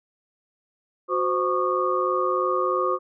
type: tone cluster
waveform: sine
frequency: 366.8 / 518 / 1110 / 1213 Hz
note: F#4 / C5 / C#6 / D#6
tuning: -15 / -17 / +2 / -44 cents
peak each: -26 dBFS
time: 1.08-2.99 s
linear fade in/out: 50 ms
effects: none